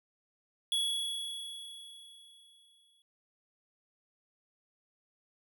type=tone with exponential decay; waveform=square; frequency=3367 Hz; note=G#7; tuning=23 cents sharp; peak=-28 dBFS; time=0.72-3.02 s; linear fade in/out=1 ms; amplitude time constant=500 ms; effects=none